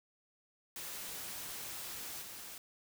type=noise with level steps; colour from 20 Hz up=white; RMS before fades=-44 / -48 dBFS; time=0.76-2.58 s; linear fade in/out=2 ms; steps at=2.21 s; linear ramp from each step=20 ms; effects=none